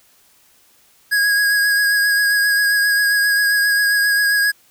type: tone with vibrato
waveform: square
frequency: 1651 Hz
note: G#6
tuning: 11 cents flat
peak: -14 dBFS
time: 1.11-4.52 s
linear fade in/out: 20 ms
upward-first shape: triangle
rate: 7.5 Hz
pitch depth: 26 cents each way
effects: white hiss -54 dBFS RMS until 4.7 s